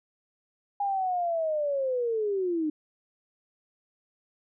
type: linear sweep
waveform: sine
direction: down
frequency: 815 to 298.1 Hz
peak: -25 dBFS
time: 0.8-2.7 s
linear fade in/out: 5 ms
effects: none